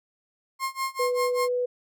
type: tone with tremolo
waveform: 35% pulse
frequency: 1066 Hz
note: C6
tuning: 32 cents sharp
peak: -23 dBFS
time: 0.59-1.49 s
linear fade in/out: 50 ms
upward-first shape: sine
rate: 5.1 Hz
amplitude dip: 95%
type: tone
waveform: sine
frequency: 493.9 Hz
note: B4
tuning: in tune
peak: -23 dBFS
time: 0.99-1.66 s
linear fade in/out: 10 ms
effects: none